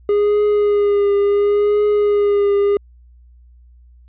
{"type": "tone with vibrato", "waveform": "triangle", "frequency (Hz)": 410, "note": "G#4", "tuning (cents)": -22, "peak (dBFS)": -10, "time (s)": [0.09, 2.77], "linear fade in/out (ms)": 2, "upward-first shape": "triangle", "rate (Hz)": 0.71, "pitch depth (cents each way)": 32, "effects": ["added 60 Hz sine -43 dBFS peak until 4.08 s", "resampled to 8000 Hz"]}